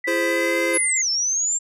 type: tone with pitch glide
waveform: sine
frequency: 1975.5 to 2061 Hz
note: B6 to C7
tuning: 0 to -27 cents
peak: -23 dBFS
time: 0.04-1.02 s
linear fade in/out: 5 ms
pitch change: +73 cents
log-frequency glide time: 0.2-0.58 s
type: chord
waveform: square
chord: E augmented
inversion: none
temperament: equal with one note detuned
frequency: 338.3 / 415.3 / 523.3 Hz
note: E4 / G#4 / B#4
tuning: +45 / 0 / 0 cents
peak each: -25 / -30 / -24 dBFS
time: 0.07-0.78 s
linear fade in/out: 10 ms
type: linear two-way sweep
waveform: sine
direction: down then up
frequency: 10890 to 5274 to 7470 Hz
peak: -19 dBFS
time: 0.73-1.59 s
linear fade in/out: 20 ms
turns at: 1.1 s
effects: resampled to 32000 Hz